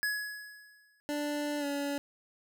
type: tone with exponential decay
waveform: square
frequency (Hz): 1684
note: G#6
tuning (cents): +24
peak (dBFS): -28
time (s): 0.03-1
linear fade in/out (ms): 0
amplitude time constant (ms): 210
type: tone with pitch glide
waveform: 25% pulse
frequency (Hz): 293.7 to 284.2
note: D4 to C#4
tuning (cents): 0 to +43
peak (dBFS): -28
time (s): 1.09-1.98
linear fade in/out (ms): 0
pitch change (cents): -57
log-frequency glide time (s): 1.59-1.65
effects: none